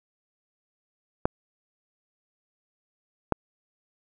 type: clicks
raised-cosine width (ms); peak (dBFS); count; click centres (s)
1; -7; 2; 1.255 / 3.323
effects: none